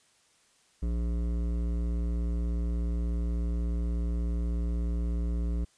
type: tone with hard clipping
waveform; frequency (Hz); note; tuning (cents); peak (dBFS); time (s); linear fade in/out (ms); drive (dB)
sine; 58.27; A#1; 0; -29; 0.82-5.65; 10; 13
effects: white hiss -65 dBFS RMS until 5.77 s + resampled to 22050 Hz